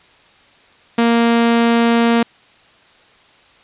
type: tone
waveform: sawtooth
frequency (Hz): 233.1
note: A#3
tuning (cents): 0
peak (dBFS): -7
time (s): 0.98-2.23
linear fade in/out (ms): 5
effects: white hiss -49 dBFS RMS until 3.63 s + resampled to 8000 Hz